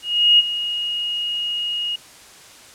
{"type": "tone with ADSR envelope", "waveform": "sine", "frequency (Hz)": 2873, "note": "F7", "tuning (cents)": 48, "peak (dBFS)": -8, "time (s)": [0.02, 1.96], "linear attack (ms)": 370, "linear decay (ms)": 26, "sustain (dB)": -13, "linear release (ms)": 7, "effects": ["white hiss -44 dBFS RMS until 2.74 s", "low-pass 9000 Hz 12 dB/octave"]}